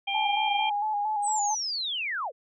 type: harmonic tone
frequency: 795 Hz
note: G5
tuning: 24 cents sharp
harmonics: 1 / 3 / 4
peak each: -31 / -31 / -31 dBFS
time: 0.07-0.7 s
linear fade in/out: 10 ms
type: tone with vibrato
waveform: sine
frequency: 840 Hz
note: G#5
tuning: 19 cents sharp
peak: -25 dBFS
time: 0.14-1.55 s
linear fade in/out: 10 ms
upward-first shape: square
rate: 4.4 Hz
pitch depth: 42 cents each way
type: linear sweep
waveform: sine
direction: down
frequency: 8372 to 424 Hz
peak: -28 dBFS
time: 1.22-2.32 s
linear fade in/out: 50 ms
effects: none